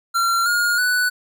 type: tone with pitch steps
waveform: square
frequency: 1369 / 1426.3 / 1486 Hz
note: F6 / F6 / F#6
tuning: -35 / +36 / +7 cents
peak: -17 dBFS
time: 0.14-1.1 s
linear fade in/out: 20 ms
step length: 320 ms
effects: none